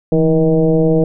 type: tone with frequency modulation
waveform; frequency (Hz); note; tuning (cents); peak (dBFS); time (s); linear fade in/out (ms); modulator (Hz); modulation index
sine; 321.1; E4; -45; -9; 0.12-1.04; 2; 156; 1.6
effects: none